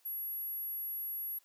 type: tone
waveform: sine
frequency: 11450 Hz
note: F9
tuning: 42 cents sharp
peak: -36 dBFS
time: 0.05-1.39 s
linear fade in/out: 10 ms
effects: white hiss -69 dBFS RMS until 1.44 s + high-pass 400 Hz 12 dB/octave